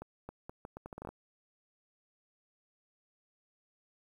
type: accelerating click train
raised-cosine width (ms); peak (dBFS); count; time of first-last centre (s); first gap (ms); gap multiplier
1; -29; 12; 0.02-1.09; 270; 0.76
effects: 10-bit